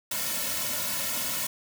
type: noise with comb filter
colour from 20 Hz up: white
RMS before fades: -30 dBFS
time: 0.11-1.47 s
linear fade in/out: 5 ms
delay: 2.5 ms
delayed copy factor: -0.95
effects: none